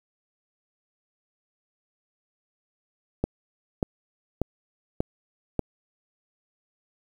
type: click train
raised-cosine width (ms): 2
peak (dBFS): -10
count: 5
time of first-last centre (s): 3.24-5.593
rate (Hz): 1.7
effects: 8-bit